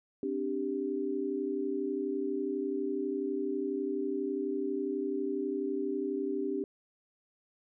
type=chord; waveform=sine; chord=C suspended second; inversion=none; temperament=equal; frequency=261.6 / 293.7 / 392 Hz; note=C4 / D4 / G4; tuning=0 / 0 / 0 cents; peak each=-37 / -35 / -33 dBFS; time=0.23-6.64 s; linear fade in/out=2 ms; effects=none